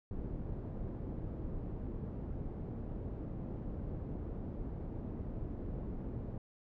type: low-pass noise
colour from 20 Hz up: pink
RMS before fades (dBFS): -41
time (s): 0.11-6.38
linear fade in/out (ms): 2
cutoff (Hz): 370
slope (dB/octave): 12
effects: none